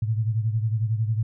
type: beating tone pair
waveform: sine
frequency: 108.8 / 119.8 Hz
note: A2 / A#2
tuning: -19 / +48 cents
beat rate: 11 Hz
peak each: -22 / -28 dBFS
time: 0.02-1.23 s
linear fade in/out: 5 ms
effects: none